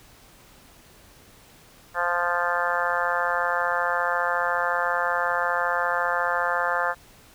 harmonic tone, 174.61 Hz, F3, in tune, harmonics 3 / 4 / 5 / 6 / 7 / 8 / 9 / 10, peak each -30 / -30 / -30 / -30 / -30 / -30 / -30 / -30 dBFS, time 1.94-6.95 s, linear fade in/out 50 ms, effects pink hiss -52 dBFS RMS until 7.34 s

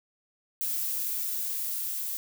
violet noise with level ramp, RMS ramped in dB -30 to -33 dBFS, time 0.61-2.17 s, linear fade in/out 0 ms, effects none

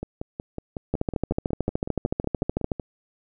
two click trains, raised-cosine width 2 ms, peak -10 / -17 dBFS, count 25 / 16, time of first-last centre 0.94-2.718 / 0.03-2.798 s, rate 13.5 / 5.42 Hz, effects none

